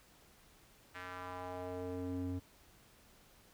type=tone with band-pass filter sweep; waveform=square; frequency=90.8 Hz; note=F#2; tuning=32 cents flat; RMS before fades=-42 dBFS; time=0.94-2.4 s; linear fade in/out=20 ms; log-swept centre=1800 to 200 Hz; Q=1.8; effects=pink hiss -64 dBFS RMS until 3.53 s